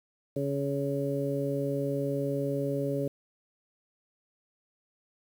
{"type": "harmonic tone", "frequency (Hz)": 140, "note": "C#3", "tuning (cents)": 18, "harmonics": [1, 2, 3, 4], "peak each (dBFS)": [-33, -33, -33, -33], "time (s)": [0.36, 3.08], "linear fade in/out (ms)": 5, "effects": ["9-bit"]}